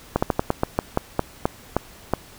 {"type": "slowing click train", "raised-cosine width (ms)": 1, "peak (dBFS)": -4, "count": 12, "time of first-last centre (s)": [0.16, 2.136], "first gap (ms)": 65, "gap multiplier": 1.19, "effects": ["pink hiss -46 dBFS RMS until 2.38 s"]}